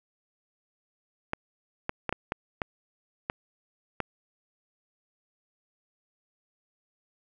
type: clicks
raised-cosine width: 0.5 ms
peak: -13 dBFS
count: 8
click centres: 1.334 / 1.894 / 2.093 / 2.126 / 2.321 / 2.618 / 3.299 / 4.003 s
effects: none